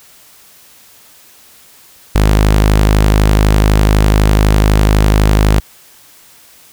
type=tone; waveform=sawtooth; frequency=52 Hz; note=G#1; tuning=3 cents sharp; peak=-3 dBFS; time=2.15-5.6 s; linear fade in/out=5 ms; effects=white hiss -43 dBFS RMS until 6.72 s